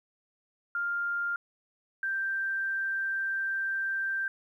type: tone pair in turn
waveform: sine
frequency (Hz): 1400 / 1571.4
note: F6 / G6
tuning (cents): +4 / +4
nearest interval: major second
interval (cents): 200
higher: second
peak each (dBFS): -28 / -28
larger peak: neither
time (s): 0.75-1.36 / 2.03-4.28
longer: second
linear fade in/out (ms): 2
effects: 11-bit